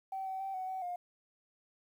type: tone with pitch steps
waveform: sine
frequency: 769 / 762 / 775 / 748 / 756 / 711 Hz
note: G5 / G5 / G5 / F#5 / F#5 / F5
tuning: -33 / -49 / -20 / +19 / +37 / +31 cents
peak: -35 dBFS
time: 0.12-0.96 s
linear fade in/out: 5 ms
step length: 140 ms
effects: tanh soft clip ceiling -31 dBFS + 11-bit